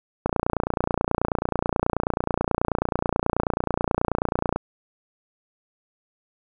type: click train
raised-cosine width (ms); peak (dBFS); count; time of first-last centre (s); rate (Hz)
1; -7; 127; 0.26-4.56; 29.3
effects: none